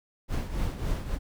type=noise with tremolo; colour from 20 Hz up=brown; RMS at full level=-27 dBFS; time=0.28-1.19 s; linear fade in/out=50 ms; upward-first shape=triangle; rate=3.6 Hz; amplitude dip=70%; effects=none